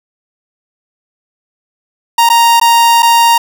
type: tone with dropouts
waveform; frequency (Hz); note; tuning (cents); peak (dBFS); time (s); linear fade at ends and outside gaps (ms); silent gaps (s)
45% pulse; 932.3; A#5; 0; -5; 2.18-3.38; 5; 2.291-2.299 / 2.599-2.613 / 3.023-3.028
effects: none